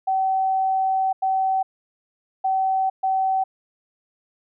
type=tone bursts at uneven times; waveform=sine; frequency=764 Hz; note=G5; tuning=45 cents flat; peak=-18 dBFS; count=4; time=0.07-1.13 / 1.22-1.63 / 2.44-2.9 / 3.03-3.44 s; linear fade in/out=10 ms; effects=none